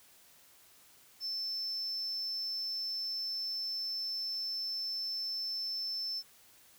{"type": "tone", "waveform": "triangle", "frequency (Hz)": 5300, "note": "E8", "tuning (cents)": 9, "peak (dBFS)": -32, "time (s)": [1.2, 6.23], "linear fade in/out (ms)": 50, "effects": ["tanh soft clip ceiling -30 dBFS", "white hiss -61 dBFS RMS until 6.78 s"]}